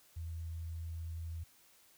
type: tone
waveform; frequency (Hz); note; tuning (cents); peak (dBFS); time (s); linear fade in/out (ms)
sine; 82.41; E2; 0; -39; 0.16-1.44; 10
effects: white hiss -65 dBFS RMS until 1.97 s